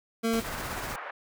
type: tone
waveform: 25% pulse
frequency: 227.4 Hz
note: A#3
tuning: 43 cents flat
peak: -21 dBFS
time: 0.23-0.41 s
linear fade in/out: 20 ms
type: noise with tremolo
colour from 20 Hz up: pink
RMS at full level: -36 dBFS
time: 0.33-0.96 s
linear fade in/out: 5 ms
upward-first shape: sine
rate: 16 Hz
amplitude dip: 35%
type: band-pass noise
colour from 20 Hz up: white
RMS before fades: -39 dBFS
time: 0.44-1.11 s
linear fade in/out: 5 ms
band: 540 to 1800 Hz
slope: 24 dB/octave
effects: none